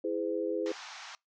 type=chord; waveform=sine; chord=E augmented; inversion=none; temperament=equal with one note detuned; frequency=329.6 / 415.3 / 510.1 Hz; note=E4 / G#4 / B#4; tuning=0 / 0 / -44 cents; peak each=-34 dBFS; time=0.04-0.72 s; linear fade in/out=5 ms
type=band-pass noise; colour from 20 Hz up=pink; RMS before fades=-46 dBFS; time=0.66-1.15 s; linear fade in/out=0 ms; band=760 to 6500 Hz; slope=48 dB/octave
effects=noise-tail reverb RT60 0.2 s tail -26 dB re dry